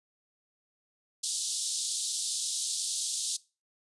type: band-pass noise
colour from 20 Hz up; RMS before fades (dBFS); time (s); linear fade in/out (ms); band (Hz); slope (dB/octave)
white; -33; 1.23-3.37; 10; 3500 to 9900; 48
effects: noise-tail reverb RT60 0.3 s tail -21 dB re dry + resampled to 24000 Hz